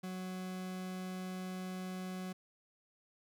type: tone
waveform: 40% pulse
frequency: 185 Hz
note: F#3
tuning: in tune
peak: -39 dBFS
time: 0.03-2.33 s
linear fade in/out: 10 ms
effects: none